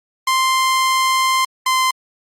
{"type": "tone pair in turn", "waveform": "sawtooth", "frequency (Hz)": [1046.5, 1037.5], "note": ["C6", "C6"], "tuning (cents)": [0, -15], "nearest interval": "unison", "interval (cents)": 15, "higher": "first", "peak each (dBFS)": -10, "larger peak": "neither", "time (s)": [[0.27, 1.45], [1.66, 1.91]], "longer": "first", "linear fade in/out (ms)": 5, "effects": ["low-pass 12000 Hz 12 dB/octave", "Opus 48 kbps"]}